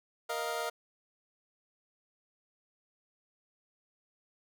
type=chord; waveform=25% pulse; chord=Bb suspended fourth; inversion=none; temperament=equal with one note detuned; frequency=469.1 / 622.3 / 698.5 Hz; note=Bb4 / Eb5 / F5; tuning=+11 / 0 / 0 cents; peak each=-34 dBFS; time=0.29-0.7 s; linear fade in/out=10 ms; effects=none